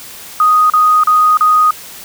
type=tone bursts; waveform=sine; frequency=1244.5 Hz; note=D#6; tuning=in tune; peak=-6 dBFS; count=4; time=0.4-1.708 s; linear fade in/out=2 ms; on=300 ms; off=36 ms; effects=white hiss -32 dBFS RMS until 2.04 s